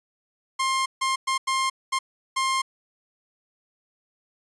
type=tone bursts at uneven times; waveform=sawtooth; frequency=1060 Hz; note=C6; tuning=22 cents sharp; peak=-18 dBFS; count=6; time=0.59-0.86 / 1.01-1.16 / 1.27-1.38 / 1.47-1.7 / 1.92-1.99 / 2.36-2.62 s; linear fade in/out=10 ms; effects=resampled to 24000 Hz